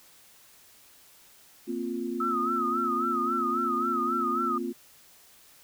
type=chord; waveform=sine; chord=Bb suspended second; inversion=none; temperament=equal; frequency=233.1 / 261.6 / 349.2 Hz; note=Bb3 / C4 / F4; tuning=0 / 0 / 0 cents; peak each=-34 / -34 / -33 dBFS; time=1.67-4.73 s; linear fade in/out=20 ms
type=tone with vibrato; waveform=sine; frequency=1283 Hz; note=E6; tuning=47 cents flat; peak=-26 dBFS; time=2.2-4.58 s; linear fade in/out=5 ms; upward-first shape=sine; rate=3.7 Hz; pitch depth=91 cents each way
effects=white hiss -56 dBFS RMS until 5.63 s

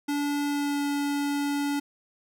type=tone with pitch glide; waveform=square; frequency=288.5 to 286 Hz; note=D4 to D4; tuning=-31 to -46 cents; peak=-26 dBFS; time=0.08-1.8 s; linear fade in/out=10 ms; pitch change=-15 cents; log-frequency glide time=0.45-0.83 s; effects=none

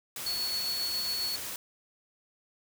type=noise; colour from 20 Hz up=white; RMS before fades=-38 dBFS; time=0.16-1.56 s; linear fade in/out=2 ms
type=tone with tremolo; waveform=sine; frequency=4400 Hz; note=C#8; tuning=14 cents flat; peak=-29 dBFS; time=0.26-1.36 s; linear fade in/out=5 ms; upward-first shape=sine; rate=7.4 Hz; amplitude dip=25%
effects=none

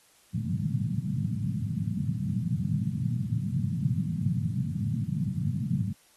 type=band-pass noise; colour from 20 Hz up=pink; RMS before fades=-29 dBFS; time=0.33-5.93 s; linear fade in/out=20 ms; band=100 to 210 Hz; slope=48 dB/octave; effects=white hiss -61 dBFS RMS until 6.16 s + AAC 32 kbps

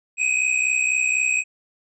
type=tone pair together; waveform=square; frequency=2489 / 2553 Hz; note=D#7 / D#7; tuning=0 / +44 cents; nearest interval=unison; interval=44 cents; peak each=-22 dBFS; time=0.17-1.44 s; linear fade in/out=50 ms; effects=resampled to 22050 Hz

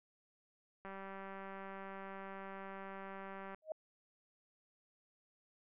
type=click train; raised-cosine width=0.5 ms; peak=-33 dBFS; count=524; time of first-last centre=0.85-3.546 s; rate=194 Hz
type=tone with exponential growth; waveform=sine; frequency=628 Hz; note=D#5; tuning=16 cents sharp; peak=-34 dBFS; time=3.62-3.72 s; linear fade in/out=2 ms; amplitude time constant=20 ms
effects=low-pass 2000 Hz 12 dB/octave

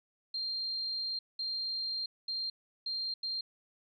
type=tone bursts at uneven times; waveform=sine; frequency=4186 Hz; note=C8; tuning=in tune; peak=-33 dBFS; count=5; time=0.34-1.19 / 1.39-2.06 / 2.28-2.5 / 2.86-3.14 / 3.23-3.41 s; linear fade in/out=5 ms; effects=none

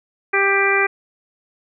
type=harmonic tone; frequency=394.7 Hz; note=G4; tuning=12 cents sharp; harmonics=1 / 2 / 3 / 4 / 5 / 6; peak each=-20 / -25 / -23 / -21 / -20 / -20 dBFS; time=0.33-0.87 s; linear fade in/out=10 ms; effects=none

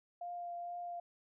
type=tone with vibrato; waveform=sine; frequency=698.5 Hz; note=F5; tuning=in tune; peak=-40 dBFS; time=0.21-1 s; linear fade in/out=5 ms; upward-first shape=triangle; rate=2.2 Hz; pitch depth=13 cents each way; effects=none

